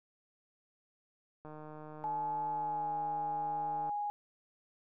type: click train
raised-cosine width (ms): 1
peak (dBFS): -35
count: 375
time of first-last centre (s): 1.45-3.894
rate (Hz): 153
type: tone with pitch glide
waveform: sine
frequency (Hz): 857 to 826.9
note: A5 to G#5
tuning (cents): -46 to -8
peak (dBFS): -33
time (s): 2.04-4.1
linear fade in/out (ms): 0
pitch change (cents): -62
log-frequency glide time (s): 2.47-2.94
effects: none